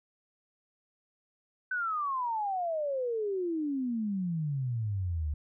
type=exponential sweep; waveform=sine; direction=down; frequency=1529 to 71.6 Hz; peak=-29 dBFS; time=1.71-5.34 s; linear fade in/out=5 ms; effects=none